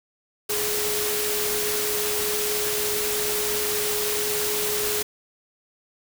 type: tone in noise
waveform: sine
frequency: 420 Hz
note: G#4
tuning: 19 cents sharp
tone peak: -28 dBFS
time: 0.49-5.03 s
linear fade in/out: 10 ms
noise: white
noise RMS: -26 dBFS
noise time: 0.49-5.03 s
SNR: -5 dB
effects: none